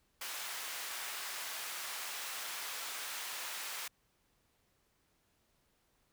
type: high-pass noise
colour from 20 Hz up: pink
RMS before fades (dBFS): -42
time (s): 0.21-3.88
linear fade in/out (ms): 5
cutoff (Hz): 1100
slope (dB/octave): 12
effects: pink hiss -75 dBFS RMS until 6.12 s